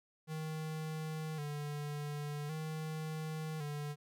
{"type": "tone with vibrato", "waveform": "square", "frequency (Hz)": 151.9, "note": "D#3", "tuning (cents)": -41, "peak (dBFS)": -39, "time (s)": [0.27, 3.96], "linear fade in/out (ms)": 50, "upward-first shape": "square", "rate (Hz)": 0.45, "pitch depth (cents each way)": 56, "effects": []}